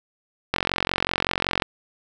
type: click train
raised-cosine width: 0.3 ms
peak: -4 dBFS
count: 50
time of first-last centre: 0.54-1.622 s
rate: 45.3 Hz
effects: none